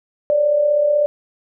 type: tone pair together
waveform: sine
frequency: 554 / 590.1 Hz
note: C#5 / D5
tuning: -1 / +8 cents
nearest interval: minor second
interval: 109 cents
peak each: -23 / -13 dBFS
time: 0.3-1.06 s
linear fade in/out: 0 ms
effects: none